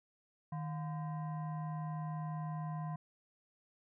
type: tone with frequency modulation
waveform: sine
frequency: 155.9 Hz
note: D#3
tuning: 4 cents sharp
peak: -37 dBFS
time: 0.52-2.96 s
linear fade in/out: 5 ms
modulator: 866 Hz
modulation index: 0.59
effects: none